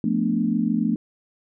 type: chord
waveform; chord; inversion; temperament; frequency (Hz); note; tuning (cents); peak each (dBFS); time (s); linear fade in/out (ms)
sine; B half-diminished seventh; second; equal; 174.61 / 220 / 246.9 / 293.7; F3 / A3 / B3 / D4; 0 / 0 / 0 / 0; -27 / -22 / -25 / -27; 0.04-0.96; 2
effects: none